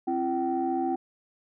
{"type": "tone cluster", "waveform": "sine", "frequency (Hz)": [264.8, 339.1, 767], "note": ["C4", "E4", "G5"], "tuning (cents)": [21, 49, -38], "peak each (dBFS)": [-30, -28, -28], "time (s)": [0.07, 0.96], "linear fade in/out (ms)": 10, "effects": ["tanh soft clip ceiling -17 dBFS"]}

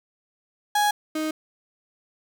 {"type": "tone pair in turn", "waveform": "35% pulse", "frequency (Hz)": [830.6, 311.7], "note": ["G#5", "D#4"], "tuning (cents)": [0, 3], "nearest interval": "octave + perfect fourth", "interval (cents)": 1697, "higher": "first", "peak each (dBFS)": [-17, -23], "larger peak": "first", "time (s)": [[0.75, 0.91], [1.15, 1.31]], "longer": "neither", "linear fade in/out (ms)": 5, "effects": []}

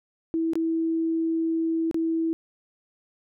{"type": "tone with dropouts", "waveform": "sine", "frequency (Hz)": 326.6, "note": "E4", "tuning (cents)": -16, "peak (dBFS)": -22, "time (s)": [0.34, 2.33], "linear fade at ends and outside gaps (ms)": 0, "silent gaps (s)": [[0.534, 0.555], [1.912, 1.944]], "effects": []}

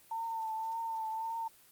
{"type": "tone with vibrato", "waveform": "sine", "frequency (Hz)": 897, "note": "A5", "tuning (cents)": 33, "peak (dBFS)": -34, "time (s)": [0.11, 1.48], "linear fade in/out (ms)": 5, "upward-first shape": "triangle", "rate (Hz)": 1.8, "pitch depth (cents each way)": 38, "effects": ["white hiss -61 dBFS RMS until 1.71 s", "Opus 24 kbps"]}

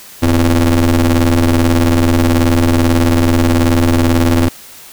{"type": "ring-modulated tone", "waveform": "30% pulse", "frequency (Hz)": 82.41, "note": "E2", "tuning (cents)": 0, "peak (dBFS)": -3, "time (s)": [0.22, 4.49], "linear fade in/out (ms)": 10, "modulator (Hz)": 174, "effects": ["white hiss -36 dBFS RMS until 4.92 s"]}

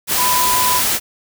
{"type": "tone in noise", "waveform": "sine", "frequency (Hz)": 996, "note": "B5", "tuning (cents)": 14, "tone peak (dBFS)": -16, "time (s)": [0.16, 0.82], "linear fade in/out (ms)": 50, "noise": "white", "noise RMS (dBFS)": -17, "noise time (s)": [0.07, 1], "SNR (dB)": -2, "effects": []}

